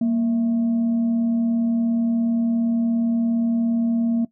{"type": "tone with frequency modulation", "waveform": "sine", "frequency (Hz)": 232.6, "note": "A#3", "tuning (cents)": -4, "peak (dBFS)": -17, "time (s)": [0.01, 4.25], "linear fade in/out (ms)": 5, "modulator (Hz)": 428, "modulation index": 0.22, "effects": ["noise-tail reverb RT60 0.1 s tail -18 dB re dry"]}